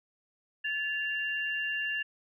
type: tone pair together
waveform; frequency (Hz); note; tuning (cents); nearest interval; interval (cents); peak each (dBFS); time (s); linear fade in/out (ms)
sine; 1730.3 / 2781; A6 / F7; -29 / -8; minor sixth; 821; -32 / -33; 0.64-2.03; 10
effects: none